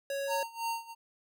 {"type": "tone", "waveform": "square", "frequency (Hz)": 554.4, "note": "C#5", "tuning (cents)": 0, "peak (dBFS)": -33, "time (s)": [0.1, 0.43], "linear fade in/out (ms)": 2}
{"type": "tone with tremolo", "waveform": "square", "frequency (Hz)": 920, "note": "A#5", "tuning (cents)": -23, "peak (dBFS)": -31, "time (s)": [0.27, 0.95], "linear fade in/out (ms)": 50, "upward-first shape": "sine", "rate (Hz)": 3, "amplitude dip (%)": 90}
{"effects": []}